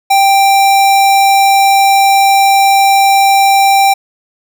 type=tone; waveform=square; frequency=786 Hz; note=G5; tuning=4 cents sharp; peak=-6 dBFS; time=0.1-3.94 s; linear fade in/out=10 ms; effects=none